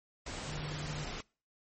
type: tone in noise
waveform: sine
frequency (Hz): 150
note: D3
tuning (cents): +37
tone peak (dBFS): -39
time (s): 0.47-1.05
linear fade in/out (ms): 5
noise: pink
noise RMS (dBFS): -41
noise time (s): 0.26-1.21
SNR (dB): -1
effects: noise-tail reverb RT60 0.4 s tail -26 dB re dry + MP3 32 kbps